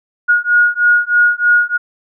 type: beating tone pair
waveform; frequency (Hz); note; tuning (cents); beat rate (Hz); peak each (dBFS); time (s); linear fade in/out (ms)
sine; 1440 / 1443.2; F#6 / F#6; -47 / -44; 3.2; -12; 0.28-1.78; 20
effects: none